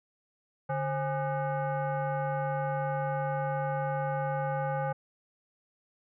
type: tone with frequency modulation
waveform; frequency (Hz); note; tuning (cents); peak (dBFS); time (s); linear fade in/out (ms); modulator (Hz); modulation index
sine; 146.2; D3; -7; -28; 0.69-4.93; 10; 679; 1.4
effects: none